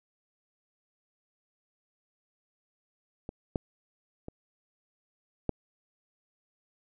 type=clicks; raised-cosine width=2 ms; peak=-24 / -15 / -26 / -14 dBFS; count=4; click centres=3.291 / 3.558 / 4.284 / 5.493 s; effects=none